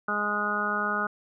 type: harmonic tone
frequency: 207.7 Hz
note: G#3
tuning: in tune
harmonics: 1 / 2 / 3 / 4 / 5 / 6 / 7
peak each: -35 / -37 / -37 / -36 / -38 / -29 / -29 dBFS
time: 0.08-1.07 s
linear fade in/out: 5 ms
effects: none